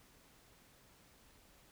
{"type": "silence", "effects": ["pink hiss -65 dBFS RMS until 1.71 s"]}